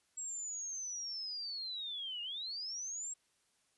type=linear two-way sweep; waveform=sine; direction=down then up; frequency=7680 to 2804 to 7680 Hz; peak=-39 dBFS; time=0.17-3.14 s; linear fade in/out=10 ms; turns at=2.22 s; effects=white hiss -75 dBFS RMS until 3.77 s + resampled to 24000 Hz